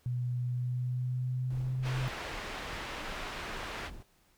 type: tone with pitch glide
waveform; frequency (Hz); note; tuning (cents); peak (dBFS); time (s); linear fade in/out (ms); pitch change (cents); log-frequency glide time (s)
sine; 123.3 to 129.06; B2 to C3; -2 to -23; -30; 0.06-2.08; 0; +79; 0.46-1.9
type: noise with tremolo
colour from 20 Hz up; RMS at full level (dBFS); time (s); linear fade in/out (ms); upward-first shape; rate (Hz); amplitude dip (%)
brown; -44; 1.5-4.03; 5; triangle; 2.6; 45
type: band-pass noise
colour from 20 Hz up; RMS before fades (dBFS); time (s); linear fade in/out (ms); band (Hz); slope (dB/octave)
white; -41; 1.82-3.91; 50; 220 to 2300; 12
effects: pink hiss -68 dBFS RMS until 4.37 s